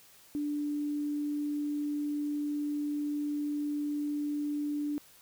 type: tone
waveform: sine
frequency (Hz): 293.7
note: D4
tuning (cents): 0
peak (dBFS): -30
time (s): 0.35-4.98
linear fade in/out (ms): 0
effects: white hiss -58 dBFS RMS until 5.21 s